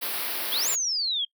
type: band-stop noise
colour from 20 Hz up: white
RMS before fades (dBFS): -30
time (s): 0.01-0.76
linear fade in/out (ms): 20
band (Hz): 5100 to 10000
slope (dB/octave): 48
type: exponential two-way sweep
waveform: sine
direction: up then down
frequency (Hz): 3175 to 7459 to 3175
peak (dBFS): -24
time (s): 0.52-1.25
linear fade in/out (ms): 5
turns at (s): 0.69
effects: noise-tail reverb RT60 0.1 s tail -23 dB re dry + high-pass 300 Hz 12 dB/octave